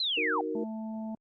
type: linear sweep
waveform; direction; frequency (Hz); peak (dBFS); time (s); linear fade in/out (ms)
sine; down; 4186 to 710; -27; 0-0.41; 2
type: chord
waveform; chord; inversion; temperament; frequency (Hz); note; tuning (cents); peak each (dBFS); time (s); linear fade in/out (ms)
sine; D# minor; none; equal; 311.1 / 370 / 466.2; D#4 / F#4 / A#4; 0 / 0 / 0; -35 / -37 / -33; 0.17-0.64; 5
type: harmonic tone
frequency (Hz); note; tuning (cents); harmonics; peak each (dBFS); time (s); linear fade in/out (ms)
220; A3; 0; 1 / 3 / 4; -34 / -44 / -47; 0.55-1.15; 2
effects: Opus 32 kbps